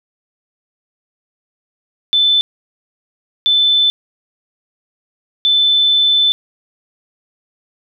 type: tone bursts at uneven times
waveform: sine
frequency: 3520 Hz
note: A7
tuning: in tune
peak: -9 dBFS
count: 3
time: 2.13-2.41 / 3.46-3.9 / 5.45-6.32 s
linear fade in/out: 0 ms
effects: none